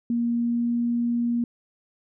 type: tone with pitch glide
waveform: sine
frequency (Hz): 235.9 to 237.3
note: A#3 to A#3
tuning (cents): +21 to +31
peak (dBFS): -21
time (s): 0.1-1.44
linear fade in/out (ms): 2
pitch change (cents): +10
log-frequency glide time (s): 0.34-0.74
effects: none